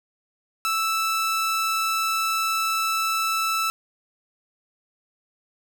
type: tone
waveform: sawtooth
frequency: 1318.5 Hz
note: E6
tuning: in tune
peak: -18 dBFS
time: 0.65-3.7 s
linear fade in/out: 0 ms
effects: none